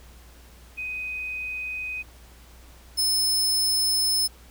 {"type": "tone pair in turn", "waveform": ["sine", "sawtooth"], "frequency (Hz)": [2504, 5224], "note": ["D#7", "E8"], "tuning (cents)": [10, -17], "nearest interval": "octave + minor second", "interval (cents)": 1273, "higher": "second", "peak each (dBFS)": [-29, -18], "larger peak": "second", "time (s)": [[0.77, 2.03], [2.97, 4.28]], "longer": "second", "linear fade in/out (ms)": 20, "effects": ["added 60 Hz sine -48 dBFS peak until 4.5 s", "pink hiss -53 dBFS RMS until 4.5 s"]}